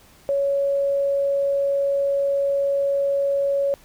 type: tone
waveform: sine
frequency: 558 Hz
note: C#5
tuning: 11 cents sharp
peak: -18 dBFS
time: 0.29-3.74 s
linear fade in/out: 0 ms
effects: pink hiss -52 dBFS RMS until 3.84 s